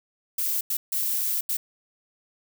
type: noise bursts at uneven times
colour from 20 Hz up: violet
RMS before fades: -26 dBFS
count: 4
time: 0.38-0.61 / 0.7-0.77 / 0.92-1.41 / 1.49-1.57 s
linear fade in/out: 5 ms
effects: none